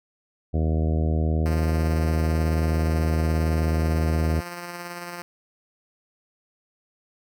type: harmonic tone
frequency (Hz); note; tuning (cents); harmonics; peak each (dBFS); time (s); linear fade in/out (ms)
79; D#2; +27; 1 / 2 / 3 / 4 / 5 / 6 / 7 / 8 / 9; -21 / -27 / -31 / -33 / -35 / -37 / -38 / -39 / -40; 0.53-4.41; 20
type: tone with tremolo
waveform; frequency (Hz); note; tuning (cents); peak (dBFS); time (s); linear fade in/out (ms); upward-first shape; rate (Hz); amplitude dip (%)
5% pulse; 174.61; F3; 0; -21; 1.46-5.22; 0; sine; 18; 30
effects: none